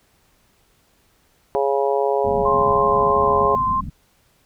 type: harmonic tone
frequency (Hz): 138.59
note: C#3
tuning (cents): 0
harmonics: 3 / 4 / 5 / 6 / 7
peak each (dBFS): -20 / -22 / -24 / -26 / -27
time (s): 1.55-3.55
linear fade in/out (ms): 0
type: low-pass noise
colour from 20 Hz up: white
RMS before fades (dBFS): -30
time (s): 2.24-3.9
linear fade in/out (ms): 10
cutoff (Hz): 260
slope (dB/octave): 96
type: tone with vibrato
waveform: sine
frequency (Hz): 1046.5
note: C6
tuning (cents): 0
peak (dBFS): -17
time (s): 2.45-3.81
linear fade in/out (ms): 10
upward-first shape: sine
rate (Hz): 3.1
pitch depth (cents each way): 16
effects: pink hiss -60 dBFS RMS until 4.45 s

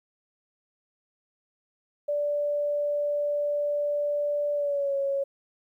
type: tone with pitch glide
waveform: sine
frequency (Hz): 584 to 553.5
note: D5 to C#5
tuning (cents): -10 to -3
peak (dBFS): -24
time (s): 2.08-5.24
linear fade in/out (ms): 10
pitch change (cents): -93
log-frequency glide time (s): 4.54-4.95
effects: 11-bit

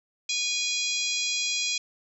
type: harmonic tone with a mistuned harmonic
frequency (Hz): 818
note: G#5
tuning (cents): -26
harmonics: 3 / 4 / 5 / 6 / 7 / 8 / 9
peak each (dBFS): -31 / -32 / -33 / -34 / -34 / -35 / -36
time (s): 0.29-1.78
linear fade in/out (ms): 5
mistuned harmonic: 4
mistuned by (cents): +27
effects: none

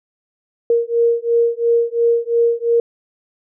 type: beating tone pair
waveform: sine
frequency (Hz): 466.2 / 469.1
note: A#4 / A#4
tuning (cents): 0 / +11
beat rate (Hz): 2.9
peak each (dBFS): -16 / -16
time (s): 0.7-2.8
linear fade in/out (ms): 2
effects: none

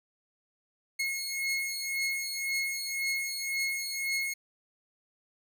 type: beating tone pair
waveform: sawtooth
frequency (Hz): 2166 / 2167.9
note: C#7 / C#7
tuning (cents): -41 / -39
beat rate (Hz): 1.9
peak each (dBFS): -31 / -29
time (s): 0.99-4.34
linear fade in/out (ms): 10
effects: none

